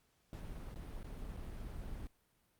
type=noise with dropouts; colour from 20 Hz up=brown; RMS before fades=-45 dBFS; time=0.33-2.07 s; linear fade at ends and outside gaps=1 ms; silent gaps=0.743-0.758 / 1.031-1.043 / 1.366-1.37 s; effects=pink hiss -75 dBFS RMS until 2.59 s + Opus 48 kbps